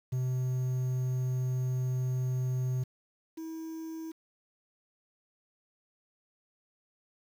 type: tone pair in turn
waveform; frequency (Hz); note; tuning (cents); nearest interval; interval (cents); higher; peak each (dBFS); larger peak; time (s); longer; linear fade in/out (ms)
triangle; 127.6 / 322.9; C3 / E4; -43 / -36; octave + major third; 1607; second; -26 / -35; first; 0.12-2.84 / 3.37-4.12; first; 10
effects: 9-bit